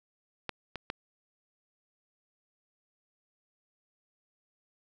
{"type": "clicks", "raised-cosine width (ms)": 0.3, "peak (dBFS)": [-17, -21, -17], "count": 3, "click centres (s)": [0.493, 0.757, 0.901], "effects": []}